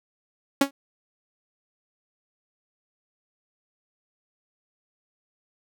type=tone with exponential decay; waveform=sawtooth; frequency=277.2 Hz; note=C#4; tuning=in tune; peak=-9 dBFS; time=0.61-0.71 s; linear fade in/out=5 ms; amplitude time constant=20 ms; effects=none